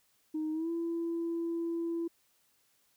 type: tone with pitch glide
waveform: sine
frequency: 311.1 to 335.4 Hz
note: D#4 to E4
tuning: 0 to +30 cents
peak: -30 dBFS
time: 0.34-2.08 s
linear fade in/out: 10 ms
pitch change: +130 cents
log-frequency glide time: 0.52-0.7 s
effects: tanh soft clip ceiling -28 dBFS + white hiss -71 dBFS RMS until 2.96 s